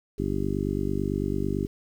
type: harmonic tone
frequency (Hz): 49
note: G1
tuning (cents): 0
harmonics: 1 / 2 / 3 / 4 / 5 / 6 / 7 / 8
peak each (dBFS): -33 / -33 / -33 / -33 / -33 / -33 / -33 / -33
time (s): 0.18-1.67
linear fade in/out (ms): 10
effects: 9-bit

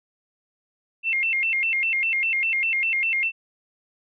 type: tone with vibrato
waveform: sine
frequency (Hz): 2388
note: D7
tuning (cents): +28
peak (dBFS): -20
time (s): 1.03-3.32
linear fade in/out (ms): 50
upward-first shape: square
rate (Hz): 5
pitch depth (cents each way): 200
effects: none

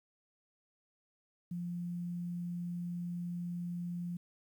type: tone with quantisation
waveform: sine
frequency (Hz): 174.61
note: F3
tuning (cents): 0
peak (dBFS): -36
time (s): 1.51-4.17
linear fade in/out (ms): 5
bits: 11
effects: none

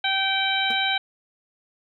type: harmonic tone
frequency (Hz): 775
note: G5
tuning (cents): -20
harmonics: 1 / 2 / 3 / 4 / 5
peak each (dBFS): -27 / -27 / -27 / -27 / -27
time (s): 0.04-0.98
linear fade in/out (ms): 5
type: tone with exponential decay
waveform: 25% pulse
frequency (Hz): 233.1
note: A#3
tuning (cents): 0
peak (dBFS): -28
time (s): 0.7-0.78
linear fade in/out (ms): 5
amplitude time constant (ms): 17
effects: none

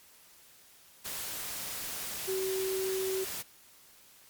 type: tone in noise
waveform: sine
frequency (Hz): 380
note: F#4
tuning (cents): +46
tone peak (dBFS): -30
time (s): 2.27-3.25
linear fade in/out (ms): 20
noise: white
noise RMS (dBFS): -38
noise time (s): 1.04-3.43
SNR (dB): +5
effects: white hiss -58 dBFS RMS until 4.29 s + MP3 96 kbps

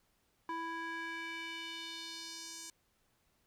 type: tone with band-pass filter sweep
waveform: square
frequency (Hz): 330.2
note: E4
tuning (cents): +3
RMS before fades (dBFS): -43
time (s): 0.49-2.7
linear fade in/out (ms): 2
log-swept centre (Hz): 1100 to 7100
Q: 2.1
effects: pink hiss -75 dBFS RMS until 3.46 s

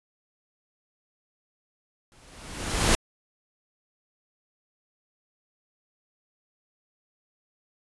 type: noise with exponential growth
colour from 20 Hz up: pink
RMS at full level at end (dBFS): -18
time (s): 2.12-2.95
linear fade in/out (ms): 0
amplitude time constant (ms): 180
effects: resampled to 24000 Hz

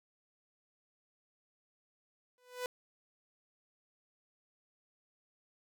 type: tone with exponential growth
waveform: sawtooth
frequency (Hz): 497.4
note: B4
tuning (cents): +12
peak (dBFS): -29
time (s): 2.38-2.66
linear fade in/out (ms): 1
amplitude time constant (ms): 60
effects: none

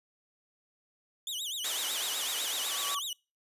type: tone with vibrato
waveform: sawtooth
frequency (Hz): 3340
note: G#7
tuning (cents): +9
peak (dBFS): -31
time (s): 1.27-3.13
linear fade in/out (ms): 2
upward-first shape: sine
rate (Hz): 8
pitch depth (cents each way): 240
type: band-pass noise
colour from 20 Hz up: white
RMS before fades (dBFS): -36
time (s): 1.64-2.95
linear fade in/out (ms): 5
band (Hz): 430 to 12000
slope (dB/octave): 12
type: tone with exponential growth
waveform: sine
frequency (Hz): 1137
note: C#6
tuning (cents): +44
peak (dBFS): -31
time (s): 2.3-2.99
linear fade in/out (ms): 2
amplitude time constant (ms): 150
effects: noise-tail reverb RT60 0.3 s tail -26 dB re dry + resampled to 32000 Hz

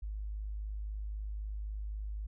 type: tone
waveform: sine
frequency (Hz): 51.91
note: G#1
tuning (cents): 0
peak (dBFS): -36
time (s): 0.02-2.27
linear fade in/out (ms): 10
effects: none

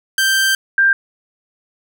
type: tone pair in turn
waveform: sawtooth / sine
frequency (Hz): 1568 / 1586.2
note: G6 / G6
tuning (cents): 0 / +20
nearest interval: unison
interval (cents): 20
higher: second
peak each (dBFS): -9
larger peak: neither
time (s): 0.18-0.55 / 0.78-0.93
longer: first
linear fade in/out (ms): 2
effects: none

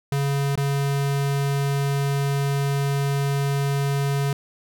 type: tone with dropouts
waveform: square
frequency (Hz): 140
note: C#3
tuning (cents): +18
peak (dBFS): -21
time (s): 0.12-4.33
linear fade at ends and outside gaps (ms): 2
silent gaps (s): 0.556-0.575
effects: none

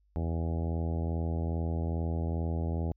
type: harmonic tone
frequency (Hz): 82.41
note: E2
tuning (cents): 0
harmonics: 1 / 2 / 3 / 4 / 5 / 6 / 7 / 8 / 9 / 10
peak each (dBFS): -30 / -36 / -40 / -42 / -44 / -46 / -47 / -48 / -49 / -50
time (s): 0.16-2.92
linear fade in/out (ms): 0
effects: added 50 Hz sine -65 dBFS peak until 2.96 s

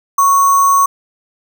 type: tone with sample-and-hold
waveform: sine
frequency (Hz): 1108.7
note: C#6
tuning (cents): 0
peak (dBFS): -7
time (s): 0.18-0.86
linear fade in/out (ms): 5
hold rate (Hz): 7350
effects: none

